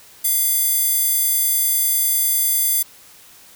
square tone with high-pass filter, 690 Hz, F5, 21 cents flat, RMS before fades -18 dBFS, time 0.24-2.83 s, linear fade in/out 10 ms, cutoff 11000 Hz, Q 1, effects white hiss -46 dBFS RMS until 3.55 s

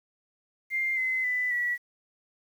sine tone with pitch steps, 2103 / 2048 / 1994.2 / 1941.9 Hz, C7 / C7 / B6 / B6, +8 / -38 / +16 / -30 cents, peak -25 dBFS, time 0.7-1.78 s, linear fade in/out 50 ms, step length 270 ms, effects 9-bit

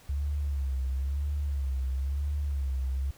sine tone with vibrato, 69 Hz, C#2, 7 cents flat, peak -27 dBFS, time 0.09-3.11 s, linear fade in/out 5 ms, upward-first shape sine, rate 1 Hz, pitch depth 93 cents each way, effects pink hiss -56 dBFS RMS until 3.17 s

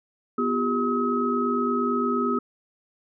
sine tone cluster, 245.9 / 351.3 / 400 / 1276 Hz, B3 / F4 / G4 / D#6, -7 / +10 / +35 / +43 cents, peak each -25 / -32 / -27 / -26 dBFS, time 0.38-2.39 s, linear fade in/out 5 ms, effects none

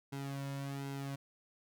sawtooth tone with flanger, 138.59 Hz, C#3, in tune, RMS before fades -41 dBFS, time 0.12-1.16 s, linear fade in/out 10 ms, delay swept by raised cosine 1.7 to 2.56 ms, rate 1.3 Hz, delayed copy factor -0.7, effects none

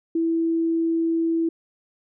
sine tone, 329.6 Hz, E4, in tune, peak -19 dBFS, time 0.15-1.49 s, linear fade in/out 5 ms, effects none

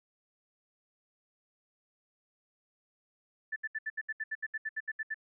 sine tone bursts, 1757 Hz, A6, 3 cents flat, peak -32 dBFS, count 15, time 3.52-5.144 s, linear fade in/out 10 ms, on 42 ms, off 71 ms, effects none

